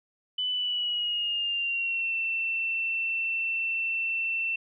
sine tone with pitch glide, 2999 to 2687 Hz, F#7 to E7, +23 to +33 cents, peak -26 dBFS, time 0.38-4.56 s, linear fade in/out 5 ms, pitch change -190 cents, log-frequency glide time 0.49-2.15 s, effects none

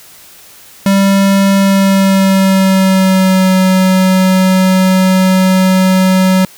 square tone with pitch glide, 196 to 187.26 Hz, G3 to F#3, 0 to +21 cents, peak -7 dBFS, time 0.86-6.45 s, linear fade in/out 2 ms, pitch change -79 cents, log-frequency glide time 1.56-3.54 s, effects white hiss -38 dBFS RMS until 6.57 s

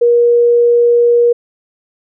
sine tone, 476 Hz, A#4, 36 cents sharp, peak -6 dBFS, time 0.01-1.33 s, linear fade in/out 10 ms, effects none

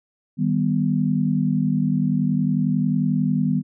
sine chord, Eb augmented, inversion none, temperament equal, 155.56 / 196 / 246.9 Hz, Eb3 / G3 / B3, 0 / 0 / 0 cents, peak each -22 dBFS, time 0.37-3.63 s, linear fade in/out 50 ms, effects none

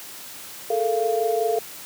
sine tone cluster, 430.2 / 455.2 / 690 Hz, A4 / A#4 / F5, -39 / -41 / -21 cents, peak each -24 dBFS, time 0.7-1.59 s, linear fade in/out 5 ms, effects white hiss -39 dBFS RMS until 1.85 s + high-pass 100 Hz 12 dB/octave

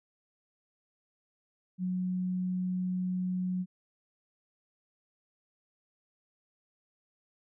sine tone, 183 Hz, F#3, 19 cents flat, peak -29 dBFS, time 1.78-3.66 s, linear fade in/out 50 ms, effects none

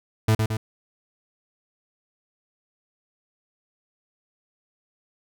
40% pulse tone with echo, 109.4 Hz, A2, 9 cents flat, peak -15 dBFS, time 0.28-0.35 s, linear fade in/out 5 ms, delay 110 ms, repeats 2, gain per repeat -4 dB, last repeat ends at 0.57 s, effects none

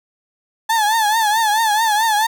35% pulse tone with vibrato, 870 Hz, A5, 20 cents flat, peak -12 dBFS, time 0.69-2.27 s, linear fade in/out 10 ms, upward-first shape triangle, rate 4.6 Hz, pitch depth 110 cents each way, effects none

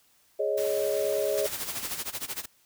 sine chord, Ab suspended fourth, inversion none, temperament just, 415.3 / 553.7 / 623 Hz, Ab4 / Db5 / Eb5, 0 / -2 / +2 cents, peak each -29 dBFS, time 0.39-1.47 s, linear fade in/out 10 ms
white noise, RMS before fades -39 dBFS, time 0.57-2.03 s, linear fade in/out 10 ms
white noise with tremolo, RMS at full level -32 dBFS, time 1.37-2.46 s, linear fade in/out 10 ms, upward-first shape sine, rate 13 Hz, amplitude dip 90%
effects white hiss -64 dBFS RMS until 2.65 s

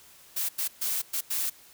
blue noise bursts at uneven times, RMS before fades -29 dBFS, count 5, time 0.36-0.49 / 0.58-0.68 / 0.81-1.02 / 1.13-1.21 / 1.3-1.5 s, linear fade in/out 10 ms, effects white hiss -54 dBFS RMS until 1.73 s

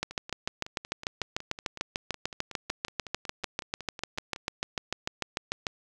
two click trains, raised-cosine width 0.2 ms, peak -12 / -23 dBFS, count 39 / 24, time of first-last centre 0.03-5.668 / 0.11-4.361 s, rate 6.74 / 5.41 Hz, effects none

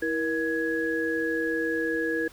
sine tone cluster, 326.2 / 474.2 / 1671 Hz, E4 / A#4 / G#6, -18 / +30 / +10 cents, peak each -29 dBFS, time 0.02-2.28 s, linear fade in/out 5 ms, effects pink hiss -51 dBFS RMS until 2.32 s

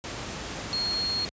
sine tone in noise, 4284 Hz, C8, 40 cents sharp, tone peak -26 dBFS, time 0.73-1.25 s, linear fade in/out 0 ms, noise pink, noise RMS -35 dBFS, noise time 0.04-1.29 s, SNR +6 dB, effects high-pass 60 Hz 12 dB/octave + resampled to 16000 Hz

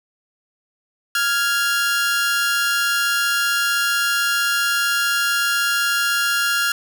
sawtooth tone pair together, 1396.9 / 1661.2 Hz, F6 / G#6, 0 / 0 cents, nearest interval minor third, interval 300 cents, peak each -15 / -19 dBFS, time 1.15-6.72 s, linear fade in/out 2 ms, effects none

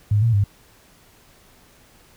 sine tone with pitch steps, 104.2 / 115.6 / 101.1 Hz, G#2 / A#2 / G#2, +6 / -14 / -46 cents, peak -14 dBFS, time 0.11-0.44 s, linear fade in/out 5 ms, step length 110 ms, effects pink hiss -53 dBFS RMS until 2.16 s

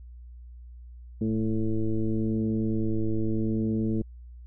sine tone with frequency modulation, 110.4 Hz, A2, 6 cents sharp, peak -23 dBFS, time 1.21-4.02 s, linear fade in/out 5 ms, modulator 110 Hz, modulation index 2.4, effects added 60 Hz sine -42 dBFS peak until 4.46 s

